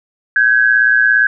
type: tone pair together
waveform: sine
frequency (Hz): 1543.8 / 1661.2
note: G6 / G#6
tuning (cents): -27 / 0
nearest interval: minor second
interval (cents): 127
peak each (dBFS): -11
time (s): 0.36-1.27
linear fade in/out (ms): 2
effects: none